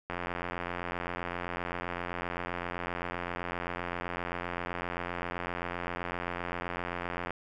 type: click train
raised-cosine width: 0.5 ms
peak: -19 dBFS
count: 633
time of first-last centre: 0.1-7.306 s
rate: 87.7 Hz
effects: none